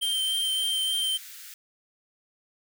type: tone with vibrato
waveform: square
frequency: 3136 Hz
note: G7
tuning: in tune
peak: -25 dBFS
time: 0.01-1.18 s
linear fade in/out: 20 ms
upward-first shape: sine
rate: 3.4 Hz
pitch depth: 14 cents each way
type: high-pass noise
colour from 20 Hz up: white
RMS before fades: -44 dBFS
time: 0.02-1.54 s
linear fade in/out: 2 ms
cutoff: 1400 Hz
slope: 48 dB/octave
effects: none